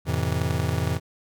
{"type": "chord", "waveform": "square", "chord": "F major seventh", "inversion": "none", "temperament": "just", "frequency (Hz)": [87.31, 109.13, 130.96, 163.7], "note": ["F2", "A2", "C3", "E3"], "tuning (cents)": [0, -14, 2, -12], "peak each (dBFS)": [-28, -30, -29, -30], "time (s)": [0.05, 1], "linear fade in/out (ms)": 50, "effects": []}